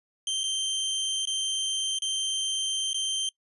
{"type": "tone with dropouts", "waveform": "sawtooth", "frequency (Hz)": 3136, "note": "G7", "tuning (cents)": 0, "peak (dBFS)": -23, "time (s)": [0.27, 3.29], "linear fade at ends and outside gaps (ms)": 2, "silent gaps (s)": [[0.434, 0.438], [1.254, 1.272], [1.987, 2.02], [2.932, 2.943]], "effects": ["noise-tail reverb RT60 0.1 s tail -22 dB re dry", "resampled to 24000 Hz"]}